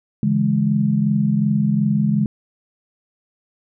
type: chord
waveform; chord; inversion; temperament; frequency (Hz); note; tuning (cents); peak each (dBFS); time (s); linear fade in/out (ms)
sine; C# minor; none; equal with one note detuned; 142.24 / 164.81 / 207.7; C#3 / E3 / G#3; +45 / 0 / 0; -20 / -22 / -17; 0.23-2.26; 2
effects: none